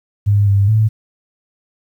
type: tone with pitch steps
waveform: sine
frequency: 102.1 / 99.6 / 109.1 Hz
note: G#2 / G2 / A2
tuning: -29 / +28 / -14 cents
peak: -9 dBFS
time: 0.26-0.89 s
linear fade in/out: 20 ms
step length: 210 ms
effects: 8-bit